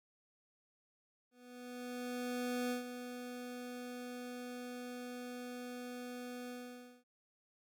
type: tone with ADSR envelope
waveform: 25% pulse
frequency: 246.9 Hz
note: B3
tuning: in tune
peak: -31 dBFS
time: 1.31-7.04 s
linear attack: 1400 ms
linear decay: 120 ms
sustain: -9 dB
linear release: 540 ms
effects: none